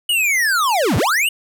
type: linear two-way sweep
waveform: square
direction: down then up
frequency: 2960 to 74.2 to 2960 Hz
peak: -15 dBFS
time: 0.09-1.29 s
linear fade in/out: 5 ms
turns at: 0.97 s
effects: none